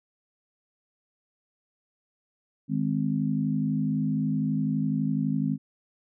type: chord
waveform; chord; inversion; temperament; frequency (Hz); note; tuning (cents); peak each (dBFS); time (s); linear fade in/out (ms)
sine; Ab major; second; equal with one note detuned; 155.56 / 207.7 / 259.5; Eb3 / Ab3 / C4; 0 / 0 / -14; -28; 2.68-5.58; 50
effects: none